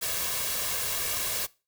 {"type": "noise with comb filter", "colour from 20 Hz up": "white", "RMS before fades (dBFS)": -30, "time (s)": [0.01, 1.47], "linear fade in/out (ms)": 20, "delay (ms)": 1.8, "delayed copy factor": 0.55, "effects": ["noise-tail reverb RT60 0.3 s tail -21 dB re dry"]}